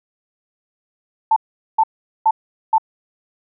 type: tone bursts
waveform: sine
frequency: 884 Hz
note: A5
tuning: 8 cents sharp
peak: -10 dBFS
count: 4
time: 1.31-2.782 s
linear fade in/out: 5 ms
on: 53 ms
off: 420 ms
effects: none